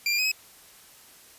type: tone with pitch steps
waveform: 25% pulse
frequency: 2378 / 2394 / 2519 / 2550 Hz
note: D7 / D7 / D#7 / D#7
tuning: +21 / +33 / +21 / +42 cents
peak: -19 dBFS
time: 0.06-0.316 s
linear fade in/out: 2 ms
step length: 64 ms
effects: white hiss -52 dBFS RMS until 1.38 s + resampled to 32000 Hz